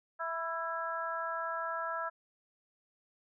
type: harmonic tone with a mistuned harmonic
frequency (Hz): 329.6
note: E4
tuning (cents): 0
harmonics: 2 / 3 / 4 / 5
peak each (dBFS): -40 / -40 / -37 / -41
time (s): 0.19-2.1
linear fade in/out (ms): 20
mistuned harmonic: 4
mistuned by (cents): +18
effects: none